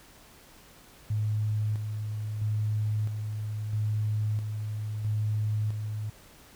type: tone with tremolo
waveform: sine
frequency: 106.8 Hz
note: G#2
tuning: 49 cents sharp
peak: -25 dBFS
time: 1.1-6.1 s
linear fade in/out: 5 ms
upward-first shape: square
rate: 0.76 Hz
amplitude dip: 45%
effects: pink hiss -54 dBFS RMS until 6.55 s